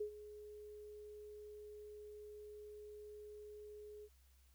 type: tone with ADSR envelope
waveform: sine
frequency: 420 Hz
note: G#4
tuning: 19 cents sharp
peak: -37 dBFS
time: 0-4.09 s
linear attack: 8 ms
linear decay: 93 ms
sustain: -14 dB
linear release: 49 ms
effects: added 65 Hz sine -66 dBFS peak until 4.54 s + white hiss -75 dBFS RMS until 4.54 s